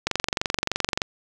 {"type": "click train", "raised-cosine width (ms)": 0.2, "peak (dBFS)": -5, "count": 23, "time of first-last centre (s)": [0.07, 1.018], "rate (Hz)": 23.2, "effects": []}